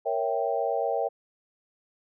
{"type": "chord", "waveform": "sine", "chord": "A# diminished seventh", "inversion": "none", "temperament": "equal", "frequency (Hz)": [466.2, 554.4, 659.3, 784], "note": ["A#4", "C#5", "E5", "G5"], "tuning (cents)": [0, 0, 0, 0], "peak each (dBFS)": -30, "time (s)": [0.05, 1.09], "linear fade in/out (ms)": 20, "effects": []}